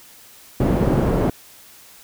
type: low-pass noise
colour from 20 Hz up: white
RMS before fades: -18 dBFS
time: 0.6-1.3 s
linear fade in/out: 5 ms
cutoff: 360 Hz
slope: 12 dB/octave
effects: white hiss -46 dBFS RMS until 2.03 s